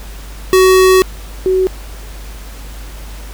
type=tone pair in turn; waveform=square / sine; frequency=374.6 / 374.6 Hz; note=F#4 / F#4; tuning=+21 / +21 cents; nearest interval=unison; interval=0 cents; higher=neither; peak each=-6 / -9 dBFS; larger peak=first; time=0.53-1.02 / 1.46-1.67 s; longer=first; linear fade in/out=0 ms; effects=added 50 Hz sine -27 dBFS peak until 3.33 s + pink hiss -36 dBFS RMS until 3.33 s